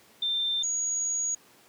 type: tone pair in turn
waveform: sine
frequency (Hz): 3582 / 6711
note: A7 / G#8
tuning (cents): +30 / +17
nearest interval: major seventh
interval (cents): 1087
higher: second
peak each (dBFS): -25 / -26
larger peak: first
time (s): 0.22-0.63 / 0.63-1.35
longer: second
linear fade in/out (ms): 5
effects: pink hiss -57 dBFS RMS until 1.68 s + high-pass 200 Hz 12 dB/octave